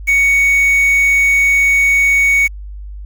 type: tone with quantisation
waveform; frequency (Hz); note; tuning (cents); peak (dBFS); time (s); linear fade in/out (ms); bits
triangle; 2231; C#7; +11; -7; 0.07-2.48; 20; 5
effects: added 50 Hz sine -26 dBFS peak until 3.05 s